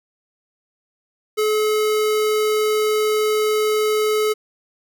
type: tone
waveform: square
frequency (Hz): 428.3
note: A4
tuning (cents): -47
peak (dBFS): -17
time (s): 1.37-4.34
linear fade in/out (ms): 20
effects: none